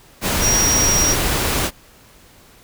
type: tone in noise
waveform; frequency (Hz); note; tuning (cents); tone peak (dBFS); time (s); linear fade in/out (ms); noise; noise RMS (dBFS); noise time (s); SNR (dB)
sine; 5690; F8; +31; -15; 0.4-1.16; 50; pink; -19; 0.21-1.71; +1
effects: pink hiss -48 dBFS RMS until 2.63 s

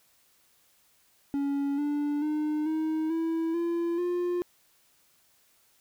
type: tone with pitch steps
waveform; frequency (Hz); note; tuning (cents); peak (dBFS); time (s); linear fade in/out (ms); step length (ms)
triangle; 281 / 291.9 / 303.3 / 315 / 327.3 / 340 / 353.2; C#4 / D4 / D#4 / D#4 / E4 / F4 / F4; +24 / -10 / -44 / +21 / -12 / -46 / +20; -24; 1.34-4.42; 0; 440
effects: white hiss -65 dBFS RMS until 5.8 s

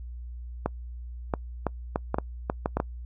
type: clicks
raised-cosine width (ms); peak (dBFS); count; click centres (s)
1; -11; 10; 0.66 / 1.338 / 1.667 / 1.959 / 2.144 / 2.185 / 2.499 / 2.659 / 2.77 / 2.801
effects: noise-tail reverb RT60 0.1 s tail -26 dB re dry + added 60 Hz sine -36 dBFS peak until 3.05 s

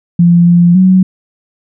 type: tone with pitch steps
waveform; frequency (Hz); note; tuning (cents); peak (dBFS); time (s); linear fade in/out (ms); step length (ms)
sine; 172.4 / 173.5 / 186.4; F3 / F3 / F#3; -22 / -11 / +13; -3; 0.19-1.03; 5; 280
effects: none

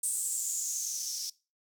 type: noise with band-pass filter sweep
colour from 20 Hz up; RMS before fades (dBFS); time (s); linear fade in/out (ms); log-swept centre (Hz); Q
violet; -34; 0.03-1.3; 5; 8600 to 5300; 6.6
effects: noise-tail reverb RT60 0.3 s tail -22 dB re dry

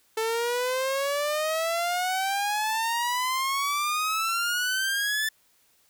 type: exponential sweep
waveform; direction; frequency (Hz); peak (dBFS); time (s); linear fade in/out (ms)
sawtooth; up; 440 to 1763; -21; 0.17-5.29; 5
effects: white hiss -64 dBFS RMS until 5.89 s

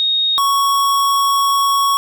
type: tone pair in turn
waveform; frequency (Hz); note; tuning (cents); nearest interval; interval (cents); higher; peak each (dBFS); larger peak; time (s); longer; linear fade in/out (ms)
sine / square; 3729 / 1111.2; A#7 / C#6; 0 / +4; octave + major sixth; 2096; first; -13 / -13; neither; 0-0.38 / 0.38-1.97; second; 0
effects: none

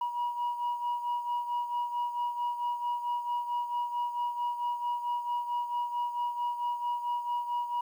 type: beating tone pair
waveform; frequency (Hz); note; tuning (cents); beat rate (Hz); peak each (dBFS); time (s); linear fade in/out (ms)
sine; 962 / 966.5; B5 / B5; -46 / -38; 4.5; -29 / -35; 0.01-7.81; 5
effects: tanh soft clip ceiling -26 dBFS + 10-bit

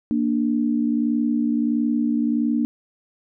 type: tone pair together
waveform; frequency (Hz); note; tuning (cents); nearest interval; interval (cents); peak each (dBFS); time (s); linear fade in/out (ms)
sine; 233.1 / 294.6; A#3 / D4; 0 / +6; major third; 406; -20 / -22; 0.11-2.65; 0
effects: none

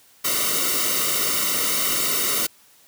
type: noise with comb filter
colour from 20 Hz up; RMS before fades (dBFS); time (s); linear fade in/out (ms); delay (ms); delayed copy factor
white; -22; 0.24-2.47; 10; 1.2; -0.95
effects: white hiss -54 dBFS RMS until 2.87 s + high-pass 80 Hz 12 dB/octave

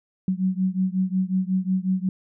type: beating tone pair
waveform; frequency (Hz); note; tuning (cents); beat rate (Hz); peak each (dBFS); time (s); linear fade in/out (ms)
sine; 184.8 / 190.3; F#3 / F#3; -2 / +49; 5.5; -23 / -24; 0.28-2.09; 2
effects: none

